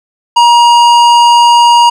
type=tone with hard clipping; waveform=sine; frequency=949 Hz; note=A#5; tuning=31 cents sharp; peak=-4 dBFS; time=0.36-1.9 s; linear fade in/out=10 ms; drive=13 dB; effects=none